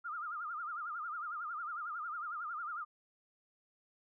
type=tone with vibrato; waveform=sine; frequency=1303 Hz; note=E6; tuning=20 cents flat; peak=-38 dBFS; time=0.04-2.85 s; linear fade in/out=20 ms; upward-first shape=sine; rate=11 Hz; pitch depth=150 cents each way; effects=none